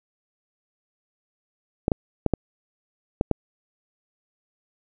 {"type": "clicks", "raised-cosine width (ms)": 2, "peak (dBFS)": -6, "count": 6, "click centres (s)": [1.881, 1.918, 2.263, 2.337, 3.211, 3.313], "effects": []}